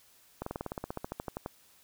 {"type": "slowing click train", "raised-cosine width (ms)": 1, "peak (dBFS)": -21, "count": 17, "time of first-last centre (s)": [0.42, 1.461], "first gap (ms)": 44, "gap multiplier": 1.05, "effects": ["white hiss -62 dBFS RMS until 1.83 s"]}